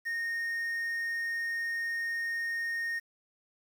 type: tone with quantisation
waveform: triangle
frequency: 1848 Hz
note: A#6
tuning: 16 cents flat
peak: -29 dBFS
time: 0.05-3 s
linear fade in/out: 20 ms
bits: 9
effects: none